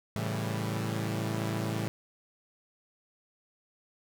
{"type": "chord", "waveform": "sawtooth", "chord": "A dominant seventh", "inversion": "none", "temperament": "equal", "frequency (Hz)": [110, 138.59, 164.81, 196], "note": ["A2", "C#3", "E3", "G3"], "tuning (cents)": [0, 0, 0, 0], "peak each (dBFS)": [-29, -35, -33, -34], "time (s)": [0.16, 1.88], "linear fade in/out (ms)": 0, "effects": []}